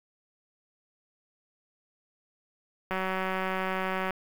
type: click train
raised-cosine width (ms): 0.5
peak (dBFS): -16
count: 226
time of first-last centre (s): 2.91-4.107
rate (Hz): 188
effects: 7-bit